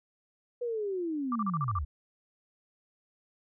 sine linear sweep, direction down, 493.4 to 61.74 Hz, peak -30 dBFS, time 0.61-1.85 s, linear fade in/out 10 ms
sine tone bursts, 1174.7 Hz, D6, in tune, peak -29 dBFS, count 7, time 1.32-1.787 s, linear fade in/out 2 ms, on 35 ms, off 37 ms
effects none

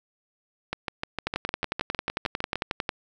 two click trains, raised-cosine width 0.3 ms, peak -10 / -12 dBFS, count 19 / 13, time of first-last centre 1.27-2.892 / 0.73-2.556 s, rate 11.1 / 6.57 Hz, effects none

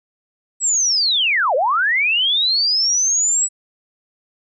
sine linear two-way sweep, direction down then up, 7902 to 485.7 to 7902 Hz, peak -14 dBFS, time 0.6-3.49 s, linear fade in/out 50 ms, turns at 1.55 s, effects none

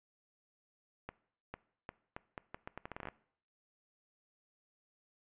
accelerating click train, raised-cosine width 0.5 ms, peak -27 dBFS, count 16, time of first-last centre 1.09-3.086 s, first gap 450 ms, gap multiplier 0.78, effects noise-tail reverb RT60 0.6 s tail -20 dB re dry + resampled to 8000 Hz

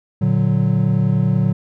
triangle chord, Bb augmented, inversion none, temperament equal, 116.54 / 146.83 / 185 Hz, Bb2 / D3 / F#3, 0 / 0 / 0 cents, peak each -16 dBFS, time 0.21-1.53 s, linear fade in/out 10 ms, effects none

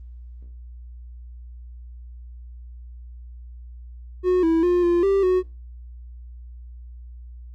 triangle tone with pitch steps, 364.4 / 327.2 / 354.3 / 346.8 / 392.5 / 368.1 Hz, F#4 / E4 / F4 / F4 / G4 / F#4, -26 / -13 / +25 / -12 / +2 / -9 cents, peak -14 dBFS, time 4.23-5.43 s, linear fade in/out 50 ms, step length 200 ms, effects added 60 Hz sine -37 dBFS peak until 7.54 s + Opus 24 kbps

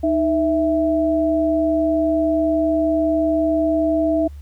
sine tone pair together, 311.1 / 659.3 Hz, D#4 / E5, 0 / 0 cents, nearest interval octave + minor second, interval 1300 cents, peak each -18 dBFS, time 0.03-4.28 s, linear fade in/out 10 ms, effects added 72 Hz sine -33 dBFS peak until 4.41 s + pink hiss -57 dBFS RMS until 4.41 s

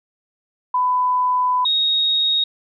sine tone pair in turn, 1000 / 3753 Hz, B5 / A#7, +21 / +11 cents, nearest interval octave + major seventh, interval 2290 cents, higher second, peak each -15 dBFS, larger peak neither, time 0.74-1.65 / 1.65-2.44 s, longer first, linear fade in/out 5 ms, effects none

